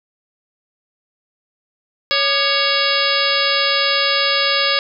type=harmonic tone with a mistuned harmonic; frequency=557 Hz; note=C#5; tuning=8 cents sharp; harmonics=1 / 2 / 3 / 4 / 5 / 6 / 7 / 8 / 9; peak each=-23 / -23 / -23 / -23 / -23 / -23 / -23 / -23 / -23 dBFS; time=2.11-4.79 s; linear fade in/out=0 ms; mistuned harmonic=2; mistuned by=+130 cents; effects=none